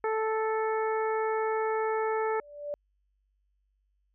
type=harmonic tone; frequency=439.2 Hz; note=A4; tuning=3 cents flat; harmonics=1 / 2 / 3 / 4 / 5; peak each=-28 / -32 / -36 / -40 / -43 dBFS; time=0.04-2.4 s; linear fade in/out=2 ms
type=tone with exponential growth; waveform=sine; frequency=584 Hz; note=D5; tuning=10 cents flat; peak=-29 dBFS; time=2.18-2.74 s; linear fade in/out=0 ms; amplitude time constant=120 ms
effects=added 49 Hz sine -70 dBFS peak until 4.14 s